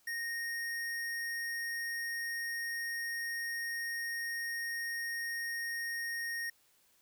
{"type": "tone", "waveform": "square", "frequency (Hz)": 1858, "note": "A#6", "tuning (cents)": -6, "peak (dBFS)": -36, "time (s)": [0.07, 6.5], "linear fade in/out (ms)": 5, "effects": ["white hiss -69 dBFS RMS until 7.01 s"]}